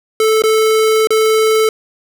square tone with dropouts, 438.2 Hz, A4, 7 cents flat, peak -10 dBFS, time 0.2-1.69 s, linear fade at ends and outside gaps 2 ms, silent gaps 0.421-0.437 / 1.072-1.105 s, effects none

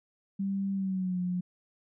sine tone with pitch glide, 196 to 179.73 Hz, G3 to F3, 0 to +50 cents, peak -28 dBFS, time 0.39-1.41 s, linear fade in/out 10 ms, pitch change -150 cents, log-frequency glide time 0.73-1.2 s, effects none

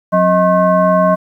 sine tone with frequency modulation, 630 Hz, D#5, 21 cents sharp, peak -8 dBFS, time 0.12-1.16 s, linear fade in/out 20 ms, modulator 448 Hz, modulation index 1.1, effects 8-bit

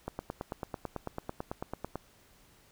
click train, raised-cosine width 1 ms, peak -21 dBFS, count 18, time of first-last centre 0.08-1.956 s, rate 9.06 Hz, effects pink hiss -62 dBFS RMS until 2.71 s

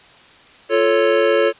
square chord, F augmented, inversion none, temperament equal, 349.2 / 440 / 554.4 Hz, F4 / A4 / C#5, 0 / 0 / 0 cents, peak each -21 / -17 / -17 dBFS, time 0.69-1.53 s, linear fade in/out 50 ms, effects white hiss -46 dBFS RMS until 1.59 s + resampled to 8000 Hz

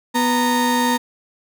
35% pulse tone pair together, 246.4 / 924 Hz, B3 / A#5, -4 / -16 cents, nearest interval octave + major seventh, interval 2288 cents, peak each -17 dBFS, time 0.14-0.98 s, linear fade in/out 20 ms, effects none

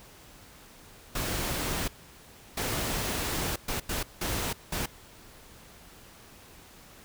pink noise bursts at uneven times, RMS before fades -31 dBFS, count 6, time 1.15-1.88 / 2.57-3.56 / 3.68-3.8 / 3.89-4.03 / 4.21-4.53 / 4.72-4.86 s, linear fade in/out 5 ms, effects pink hiss -52 dBFS RMS until 7.04 s

